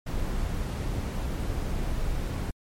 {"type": "noise", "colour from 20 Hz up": "brown", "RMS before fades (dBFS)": -29, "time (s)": [0.06, 2.51], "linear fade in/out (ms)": 10, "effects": ["MP3 64 kbps"]}